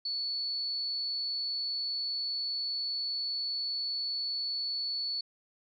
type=tone; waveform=sine; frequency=4435 Hz; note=C#8; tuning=in tune; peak=-31 dBFS; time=0.05-5.21 s; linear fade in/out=5 ms; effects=none